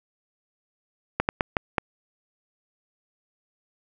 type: slowing click train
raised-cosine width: 0.5 ms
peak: -6 dBFS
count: 5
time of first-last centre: 1.2-1.782 s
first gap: 89 ms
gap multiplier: 1.34
effects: none